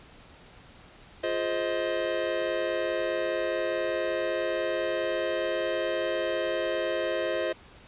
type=chord; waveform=square; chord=F minor seventh; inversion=none; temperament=just; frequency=349.2 / 419.1 / 523.8 / 628.6 Hz; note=F4 / Ab4 / C5 / Eb5; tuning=0 / +16 / +2 / +18 cents; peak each=-34 / -37 / -32 / -31 dBFS; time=1.23-7.53 s; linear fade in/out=10 ms; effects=pink hiss -52 dBFS RMS until 7.87 s + resampled to 8000 Hz